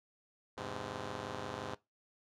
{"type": "chord", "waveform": "5% pulse", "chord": "E augmented", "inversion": "none", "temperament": "just", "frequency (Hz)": [82.41, 103.01, 128.76], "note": ["E2", "G#2", "B#2"], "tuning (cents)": [0, -14, -27], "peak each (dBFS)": [-37, -33, -33], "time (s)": [0.57, 1.75], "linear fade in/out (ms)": 10, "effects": ["noise-tail reverb RT60 0.2 s tail -20 dB re dry", "low-pass 6000 Hz 12 dB/octave"]}